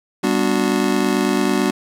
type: chord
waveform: square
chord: G major seventh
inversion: none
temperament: just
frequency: 196 / 245 / 294 / 367.5 Hz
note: G3 / B3 / D4 / F#4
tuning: 0 / -14 / +2 / -12 cents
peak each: -22 dBFS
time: 0.23-1.71 s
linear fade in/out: 10 ms
effects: low-pass 12000 Hz 12 dB/octave + 8-bit